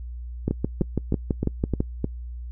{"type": "two click trains", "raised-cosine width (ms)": 3, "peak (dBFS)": [-10, -9], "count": [6, 9], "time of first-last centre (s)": [[0.51, 2.044], [0.48, 1.805]], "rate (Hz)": [3.26, 6.04], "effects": ["noise-tail reverb RT60 0.1 s tail -25 dB re dry", "added 60 Hz sine -32 dBFS peak until 2.51 s"]}